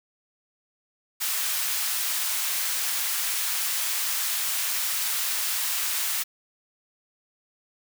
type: high-pass noise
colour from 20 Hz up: white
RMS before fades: -27 dBFS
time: 1.2-6.24 s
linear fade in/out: 20 ms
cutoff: 1100 Hz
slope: 12 dB/octave
effects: none